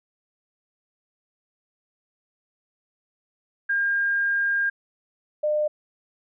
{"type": "tone pair in turn", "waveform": "sine", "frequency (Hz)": [1610, 603.1], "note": ["G6", "D5"], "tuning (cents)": [46, 46], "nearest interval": "octave + perfect fourth", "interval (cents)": 1700, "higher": "first", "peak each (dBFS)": -20, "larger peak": "neither", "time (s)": [[3.69, 4.7], [5.43, 5.68]], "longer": "first", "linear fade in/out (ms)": 10, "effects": []}